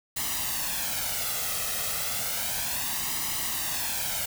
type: noise with flanger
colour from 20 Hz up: white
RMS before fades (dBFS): -30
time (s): 0.16-4.26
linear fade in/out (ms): 10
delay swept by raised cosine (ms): 1 to 1.56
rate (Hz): 0.32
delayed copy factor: +0.65
effects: none